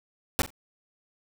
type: noise with echo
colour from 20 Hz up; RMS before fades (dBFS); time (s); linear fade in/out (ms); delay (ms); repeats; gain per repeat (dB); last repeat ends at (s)
pink; -23; 0.39-0.42; 0; 42; 2; -15; 0.504
effects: none